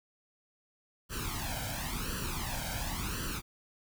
pink noise with flanger, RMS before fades -36 dBFS, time 1.09-3.42 s, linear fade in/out 50 ms, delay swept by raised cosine 0.67 to 1.31 ms, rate 0.94 Hz, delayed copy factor +0.8, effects none

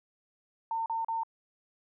sine tone bursts, 906 Hz, A#5, 50 cents flat, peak -29 dBFS, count 3, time 0.71-1.234 s, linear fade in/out 2 ms, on 150 ms, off 37 ms, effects none

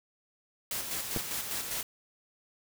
white noise with tremolo, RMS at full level -34 dBFS, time 0.71-1.83 s, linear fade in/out 2 ms, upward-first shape square, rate 5 Hz, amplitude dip 40%
clicks, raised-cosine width 2 ms, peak -19 / -23 dBFS, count 2, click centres 1.163 / 1.172 s
effects none

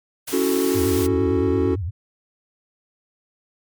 white noise, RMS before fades -30 dBFS, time 0.27-1.07 s, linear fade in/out 10 ms
triangle chord, F# minor seventh, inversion second, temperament equal, 277.2 / 329.6 / 370 / 440 Hz, C#4 / E4 / F#4 / A4, 0 / 0 / 0 / 0 cents, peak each -20 / -25 / -19 / -23 dBFS, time 0.32-1.76 s, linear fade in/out 20 ms
sine tone with vibrato, 91.1 Hz, F#2, 26 cents flat, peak -23 dBFS, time 0.74-1.91 s, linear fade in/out 20 ms, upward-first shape sine, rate 8.8 Hz, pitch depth 240 cents each way
effects MP3 96 kbps

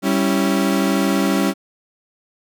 35% pulse chord, C# diminished, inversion second, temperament equal, 196 / 277.2 / 329.6 Hz, G3 / C#4 / E4, 0 / 0 / 0 cents, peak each -17 / -18 / -21 dBFS, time 0.02-1.54 s, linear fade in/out 50 ms, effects none

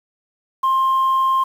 sine tone, 1058 Hz, C6, 19 cents sharp, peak -12 dBFS, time 0.63-1.44 s, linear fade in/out 10 ms, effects tanh soft clip ceiling -12 dBFS + 7-bit

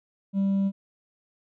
triangle tone with hard clipping, 196 Hz, G3, in tune, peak -20 dBFS, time 0.33-0.72 s, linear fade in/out 50 ms, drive 1 dB, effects none

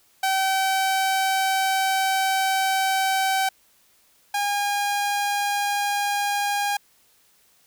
sawtooth tone pair in turn, 768 / 813.7 Hz, G5 / G#5, -36 / -36 cents, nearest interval minor second, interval 100 cents, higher second, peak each -16 / -18 dBFS, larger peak first, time 0.23-3.49 / 4.34-6.77 s, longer first, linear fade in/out 5 ms, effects white hiss -60 dBFS RMS until 7.66 s

